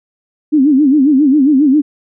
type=tone with vibrato; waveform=sine; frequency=282.3 Hz; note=C#4; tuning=32 cents sharp; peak=-6 dBFS; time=0.52-1.82 s; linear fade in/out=20 ms; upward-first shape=sine; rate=7.4 Hz; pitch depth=160 cents each way; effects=none